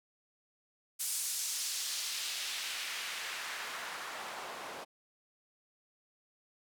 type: noise with band-pass filter sweep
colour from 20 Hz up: white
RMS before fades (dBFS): -39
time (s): 0.99-4.85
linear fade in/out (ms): 20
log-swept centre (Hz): 8800 to 650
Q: 1
effects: none